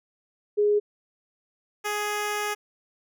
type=tone pair in turn; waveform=sine / 10% pulse; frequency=415.3 / 416.9 Hz; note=G#4 / G#4; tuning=0 / +7 cents; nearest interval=unison; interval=7 cents; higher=second; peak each=-18 dBFS; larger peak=neither; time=0.57-0.8 / 1.84-2.55 s; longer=second; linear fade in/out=20 ms; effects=none